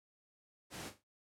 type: noise with echo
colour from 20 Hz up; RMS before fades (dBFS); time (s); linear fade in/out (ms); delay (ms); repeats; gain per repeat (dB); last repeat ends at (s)
pink; -45; 0.7-0.92; 50; 40; 3; -11; 1.04
effects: high-pass 100 Hz 12 dB/octave + low-pass 11000 Hz 12 dB/octave